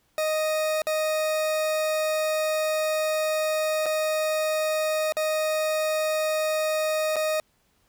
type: tone with dropouts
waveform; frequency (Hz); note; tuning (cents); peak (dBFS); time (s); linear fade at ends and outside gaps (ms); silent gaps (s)
40% pulse; 622.3; D#5; 0; -22; 0.18-7.4; 1; 0.819-0.869 / 3.859-3.863 / 5.123-5.168 / 7.159-7.165
effects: pink hiss -67 dBFS RMS until 7.88 s